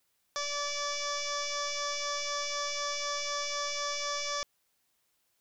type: tone with frequency modulation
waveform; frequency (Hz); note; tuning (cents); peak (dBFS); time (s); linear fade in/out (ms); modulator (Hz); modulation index
sine; 2310; D7; -29; -31; 0.36-4.43; 0; 578; 6.7
effects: white hiss -75 dBFS RMS until 5.4 s